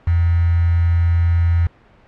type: tone with quantisation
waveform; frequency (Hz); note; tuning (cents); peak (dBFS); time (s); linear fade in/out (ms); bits
sine; 84.9; F2; -48; -12; 0.07-1.67; 5; 5
effects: pink hiss -50 dBFS RMS until 2.07 s + low-pass 2000 Hz 12 dB/octave